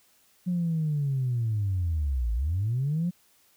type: linear two-way sweep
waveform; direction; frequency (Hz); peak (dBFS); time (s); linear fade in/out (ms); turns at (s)
sine; down then up; 181.7 to 53.6 to 181.7; -23; 0.46-3.11; 20; 2.33
effects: tanh soft clip ceiling -20 dBFS + white hiss -63 dBFS RMS until 3.56 s